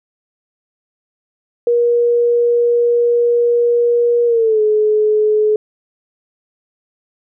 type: tone with pitch glide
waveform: sine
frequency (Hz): 476.2 to 426.7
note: A#4 to G#4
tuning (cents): +37 to +47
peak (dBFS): -10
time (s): 1.67-5.56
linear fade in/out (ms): 2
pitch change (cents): -190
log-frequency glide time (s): 4.26-4.61
effects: none